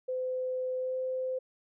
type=tone with pitch glide; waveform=sine; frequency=511 to 515.7 Hz; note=C5 to C5; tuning=-41 to -25 cents; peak=-30 dBFS; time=0.08-1.39 s; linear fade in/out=10 ms; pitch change=+16 cents; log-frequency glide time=0.78-0.96 s; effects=none